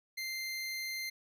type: tone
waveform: 25% pulse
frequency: 2088 Hz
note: C7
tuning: 4 cents flat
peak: -33 dBFS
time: 0.17-1.1 s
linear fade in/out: 10 ms
effects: none